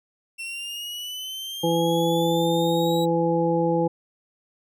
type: exponential sweep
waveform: 40% pulse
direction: up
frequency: 2700 to 3900 Hz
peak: -30 dBFS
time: 0.38-3.06 s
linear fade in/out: 20 ms
type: harmonic tone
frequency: 167.4 Hz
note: E3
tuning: 27 cents sharp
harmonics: 1 / 2 / 3 / 5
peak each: -25 / -24 / -23 / -27 dBFS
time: 1.63-3.88 s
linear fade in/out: 10 ms
effects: none